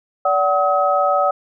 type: tone cluster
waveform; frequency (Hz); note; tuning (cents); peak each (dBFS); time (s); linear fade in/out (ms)
sine; 577 / 750 / 1275; D5 / F#5 / D#6; -31 / +23 / +42; -18; 0.25-1.31; 5
effects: none